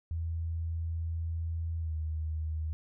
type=tone with pitch glide; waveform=sine; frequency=82.41 to 78.6 Hz; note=E2 to D#2; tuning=0 to +18 cents; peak=-31 dBFS; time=0.11-2.73 s; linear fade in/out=0 ms; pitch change=-82 cents; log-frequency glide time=1.79-1.94 s; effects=none